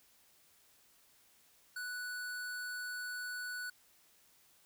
square tone, 1480 Hz, F#6, in tune, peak -40 dBFS, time 1.76-3.7 s, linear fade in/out 5 ms, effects white hiss -67 dBFS RMS until 4.65 s

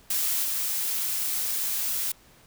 blue noise with level steps, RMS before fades -26 / -28 dBFS, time 0.1-2.12 s, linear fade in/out 5 ms, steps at 0.43 s, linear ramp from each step 20 ms, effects pink hiss -56 dBFS RMS until 2.46 s

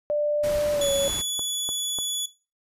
sine tone with pitch glide, 592 to 555.6 Hz, D5 to C#5, +14 to +4 cents, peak -21 dBFS, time 0.1-1.08 s, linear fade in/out 0 ms, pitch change -110 cents, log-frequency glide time 0.73-0.9 s
pink noise, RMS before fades -35 dBFS, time 0.43-1.22 s, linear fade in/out 10 ms
click train, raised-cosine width 1 ms, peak -22 dBFS, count 5, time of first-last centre 0.8-1.987 s, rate 3.37 Hz
20% pulse tone, 3416 Hz, G#7, 48 cents sharp, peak -20 dBFS, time 0.81-2.26 s, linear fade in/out 5 ms
effects noise-tail reverb RT60 0.3 s tail -18 dB re dry + resampled to 32000 Hz

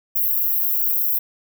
white high-pass noise, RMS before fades -20 dBFS, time 0.15-1.19 s, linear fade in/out 10 ms, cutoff 12000 Hz, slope 96 dB/octave, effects none

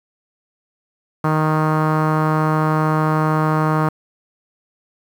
sawtooth tone with low-pass filter, 155.56 Hz, D#3, in tune, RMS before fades -17 dBFS, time 1.24-3.89 s, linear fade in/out 5 ms, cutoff 1200 Hz, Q 3.3, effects 7-bit

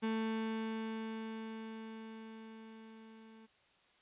35% pulse tone with level ramp, 222 Hz, A3, 16 cents sharp, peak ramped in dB -31 to -54 dBFS, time 0.02-3.47 s, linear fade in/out 20 ms, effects white hiss -69 dBFS RMS until 4.01 s + resampled to 8000 Hz

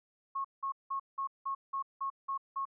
sine tone bursts, 1091 Hz, C#6, 28 cents flat, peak -32 dBFS, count 9, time 0.35-2.654 s, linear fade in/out 10 ms, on 96 ms, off 180 ms, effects none

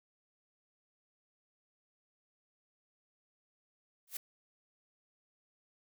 blue noise with exponential growth, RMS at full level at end -33 dBFS, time 4.07-4.17 s, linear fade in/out 5 ms, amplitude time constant 21 ms, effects none

